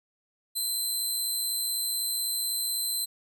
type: tone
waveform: 15% pulse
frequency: 4078 Hz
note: C8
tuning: 45 cents flat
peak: -21 dBFS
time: 0.55-3.06 s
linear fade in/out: 20 ms
effects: none